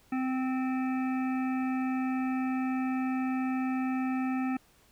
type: harmonic tone with a mistuned harmonic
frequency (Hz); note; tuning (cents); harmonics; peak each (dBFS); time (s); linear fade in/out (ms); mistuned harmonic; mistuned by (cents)
259.2; C4; -16; 1 / 3 / 5 / 7 / 9 / 10; -28 / -38 / -42 / -45 / -47 / -48; 0.12-4.57; 5; 5; +16
effects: pink hiss -63 dBFS RMS until 4.91 s